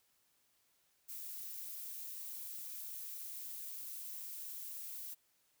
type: noise with amplitude modulation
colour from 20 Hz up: violet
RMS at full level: -44 dBFS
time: 1.08-5.15 s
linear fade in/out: 20 ms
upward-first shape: sine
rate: 276 Hz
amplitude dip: 45%
effects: white hiss -75 dBFS RMS until 5.6 s